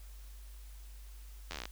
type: slowing click train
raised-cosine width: 0.2 ms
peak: -22 dBFS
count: 11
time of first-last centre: 1.51-1.655 s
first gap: 11 ms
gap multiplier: 1.06
effects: added 50 Hz sine -47 dBFS peak until 1.71 s + white hiss -61 dBFS RMS until 1.71 s